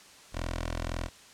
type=tone with notch filter; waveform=10% pulse; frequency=41.88 Hz; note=E1; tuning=28 cents sharp; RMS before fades=-34 dBFS; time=0.32-1.1 s; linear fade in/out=50 ms; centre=170 Hz; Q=0.76; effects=white hiss -53 dBFS RMS until 1.33 s + low-pass 8000 Hz 12 dB/octave